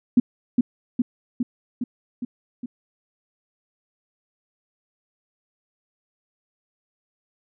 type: tone with echo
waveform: sine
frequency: 244.4 Hz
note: B3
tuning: 18 cents flat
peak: -10 dBFS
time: 0.17-0.2 s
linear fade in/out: 5 ms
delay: 410 ms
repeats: 6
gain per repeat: -3 dB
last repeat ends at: 2.66 s
effects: none